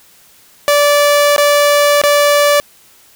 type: tone with dropouts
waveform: sawtooth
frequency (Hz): 581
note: D5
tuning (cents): -19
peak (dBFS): -4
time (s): 0.68-2.6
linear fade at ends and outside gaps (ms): 0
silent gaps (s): 1.363-1.381 / 2.015-2.037
effects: white hiss -46 dBFS RMS until 3.15 s